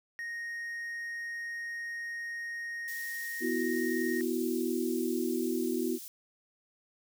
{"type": "tone", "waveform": "triangle", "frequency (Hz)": 1864.7, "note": "A#6", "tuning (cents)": 0, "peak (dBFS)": -34, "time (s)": [0.19, 4.21], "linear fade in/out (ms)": 0}
{"type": "high-pass noise", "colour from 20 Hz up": "white", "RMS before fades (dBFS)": -45, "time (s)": [2.88, 6.08], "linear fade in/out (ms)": 0, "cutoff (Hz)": 4900, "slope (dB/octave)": 12}
{"type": "chord", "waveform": "sine", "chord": "B suspended fourth", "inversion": "none", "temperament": "equal", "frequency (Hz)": [246.9, 329.6, 370], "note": ["B3", "E4", "F#4"], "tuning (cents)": [0, 0, 0], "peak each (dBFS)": -33, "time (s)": [3.4, 5.99], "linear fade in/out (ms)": 50}
{"effects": []}